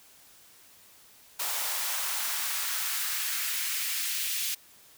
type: noise with high-pass filter sweep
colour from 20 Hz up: white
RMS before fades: -31 dBFS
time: 1.39-4.55 s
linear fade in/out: 10 ms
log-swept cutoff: 710 to 2700 Hz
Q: 1.3
effects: white hiss -56 dBFS RMS until 4.97 s